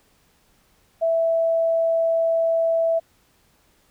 sine tone, 659.3 Hz, E5, in tune, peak -17 dBFS, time 1.01-3 s, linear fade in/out 20 ms, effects pink hiss -61 dBFS RMS until 3.9 s

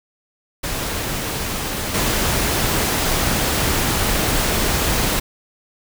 pink noise with level steps, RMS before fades -24 / -19 dBFS, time 0.63-5.2 s, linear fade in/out 10 ms, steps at 1.94 s, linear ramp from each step 5 ms, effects none

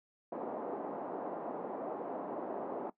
white band-pass noise, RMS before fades -40 dBFS, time 0.32-2.9 s, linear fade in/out 5 ms, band 230 to 800 Hz, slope 24 dB/octave, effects noise-tail reverb RT60 0.1 s tail -17 dB re dry

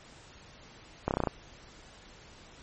slowing click train, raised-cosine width 1 ms, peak -13 dBFS, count 7, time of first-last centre 1.08-1.272 s, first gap 29 ms, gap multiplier 1.04, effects pink hiss -53 dBFS RMS until 2.62 s + MP3 32 kbps

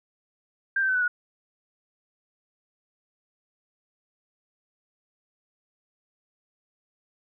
sine tone with pitch steps, 1588 / 1553.5 / 1519.8 / 1486.8 / 1454.5 Hz, G6 / G6 / F#6 / F#6 / F#6, +22 / -16 / +46 / +8 / -30 cents, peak -21 dBFS, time 0.76-1.08 s, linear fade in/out 5 ms, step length 64 ms, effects none

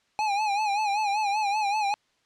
square tone with vibrato, 830.6 Hz, G#5, in tune, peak -24 dBFS, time 0.19-1.94 s, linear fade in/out 0 ms, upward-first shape sine, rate 5.2 Hz, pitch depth 84 cents each way, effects white hiss -68 dBFS RMS until 2.25 s + low-pass 5000 Hz 12 dB/octave

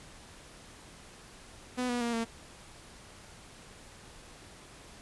sawtooth tone with pitch steps, 250.1 / 242.8 / 235.8 / 228.9 Hz, B3 / B3 / A#3 / A#3, +22 / -29 / +20 / -31 cents, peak -26 dBFS, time 1.77-2.25 s, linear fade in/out 20 ms, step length 120 ms, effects pink hiss -52 dBFS RMS until 5.01 s + resampled to 24000 Hz

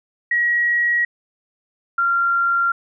sine tone pair in turn, 1907 / 1382 Hz, A#6 / F6, +39 / -19 cents, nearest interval tritone, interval 558 cents, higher first, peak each -15 dBFS, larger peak neither, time 0.31-1.05 / 1.98-2.72 s, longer neither, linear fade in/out 5 ms, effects none

